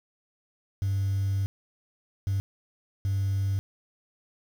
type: tone bursts at uneven times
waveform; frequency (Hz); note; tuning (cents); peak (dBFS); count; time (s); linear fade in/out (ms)
sine; 98; G2; 0; -22; 3; 0.82-1.46 / 2.27-2.4 / 3.05-3.59; 0
effects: tanh soft clip ceiling -22 dBFS + 8-bit